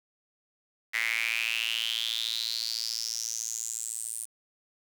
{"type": "tone with high-pass filter sweep", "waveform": "sawtooth", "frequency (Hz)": 113.9, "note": "A#2", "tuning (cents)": -40, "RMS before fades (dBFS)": -32, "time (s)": [0.93, 4.26], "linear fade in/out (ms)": 20, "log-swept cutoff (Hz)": [2000, 9300], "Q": 7.5, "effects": ["9-bit"]}